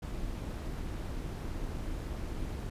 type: noise with amplitude modulation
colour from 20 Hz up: brown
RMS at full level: -35 dBFS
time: 0.02-2.7 s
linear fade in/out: 10 ms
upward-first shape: sine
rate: 289 Hz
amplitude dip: 50%
effects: resampled to 32000 Hz